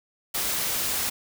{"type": "noise", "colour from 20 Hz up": "white", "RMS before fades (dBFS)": -27, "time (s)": [0.34, 1.1], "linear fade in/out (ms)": 10, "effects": []}